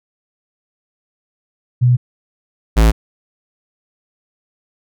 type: tone pair in turn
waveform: sine / square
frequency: 123.47 / 55 Hz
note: B2 / A1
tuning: 0 / 0 cents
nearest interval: octave + major second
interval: 1400 cents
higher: first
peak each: -8 dBFS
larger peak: neither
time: 1.81-1.97 / 2.76-2.92 s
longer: neither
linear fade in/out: 20 ms
effects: none